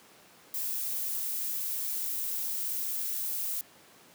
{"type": "noise", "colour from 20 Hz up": "violet", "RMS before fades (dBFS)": -33, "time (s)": [0.54, 3.61], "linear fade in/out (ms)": 2, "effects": ["pink hiss -56 dBFS RMS until 4.14 s", "high-pass 200 Hz 12 dB/octave"]}